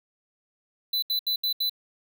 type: tone bursts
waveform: square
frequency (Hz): 4000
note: B7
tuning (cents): +21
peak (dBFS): -24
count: 5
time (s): 0.93-1.696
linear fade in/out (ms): 5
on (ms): 94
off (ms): 74
effects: none